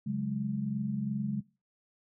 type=chord; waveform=sine; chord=C# suspended fourth; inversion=none; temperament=equal; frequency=138.59 / 185 / 207.7 Hz; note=C#3 / F#3 / G#3; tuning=0 / 0 / 0 cents; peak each=-35 / -37 / -32 dBFS; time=0.06-1.41 s; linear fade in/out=10 ms; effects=noise-tail reverb RT60 0.3 s tail -20 dB re dry